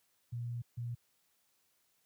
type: tone bursts at uneven times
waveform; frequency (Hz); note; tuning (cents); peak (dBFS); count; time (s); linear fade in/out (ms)
sine; 119.3; A#2; +41; -36; 2; 0.32-0.62 / 0.77-0.95; 10
effects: white hiss -75 dBFS RMS until 2.05 s + high-pass 60 Hz 12 dB/octave